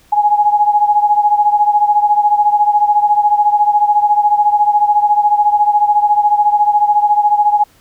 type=beating tone pair; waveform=sine; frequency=830 / 844 Hz; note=G#5 / G#5; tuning=-1 / +28 cents; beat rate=14 Hz; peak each=-10 / -14 dBFS; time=0.12-7.64 s; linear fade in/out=10 ms; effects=pink hiss -50 dBFS RMS until 7.8 s